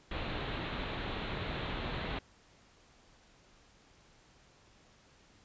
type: low-pass noise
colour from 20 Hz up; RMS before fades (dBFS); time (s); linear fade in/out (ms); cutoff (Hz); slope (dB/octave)
pink; -38; 0.11-2.19; 5; 4100; 96
effects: pink hiss -63 dBFS RMS until 5.44 s + resampled to 16000 Hz